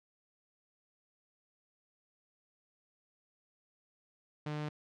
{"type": "tone", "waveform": "sawtooth", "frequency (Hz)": 150.3, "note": "D3", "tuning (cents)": 40, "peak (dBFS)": -32, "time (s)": [4.46, 4.69], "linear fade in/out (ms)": 5, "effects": ["low-pass 4000 Hz 12 dB/octave"]}